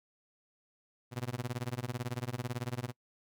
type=tone with tremolo; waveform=sawtooth; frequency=122.8 Hz; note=B2; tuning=9 cents flat; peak=-28 dBFS; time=1.11-2.93 s; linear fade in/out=50 ms; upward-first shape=sine; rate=18 Hz; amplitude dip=100%; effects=noise-tail reverb RT60 0.1 s tail -24 dB re dry